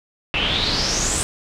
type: noise with low-pass filter sweep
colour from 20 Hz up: pink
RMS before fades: -21 dBFS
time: 0.34-1.23 s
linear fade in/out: 0 ms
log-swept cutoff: 2700 to 8600 Hz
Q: 6.8
effects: none